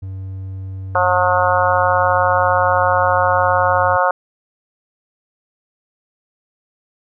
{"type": "tone", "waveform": "triangle", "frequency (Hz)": 95.3, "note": "G2", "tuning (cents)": -48, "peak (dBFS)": -23, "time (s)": [0.02, 3.97], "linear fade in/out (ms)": 10}
{"type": "harmonic tone", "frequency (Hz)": 180.6, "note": "F#3", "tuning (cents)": -42, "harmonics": [3, 4, 5, 6, 7, 8], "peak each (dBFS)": [-18, -19, -19, -20, -20, -21], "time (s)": [0.95, 4.11], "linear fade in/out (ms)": 2}
{"effects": []}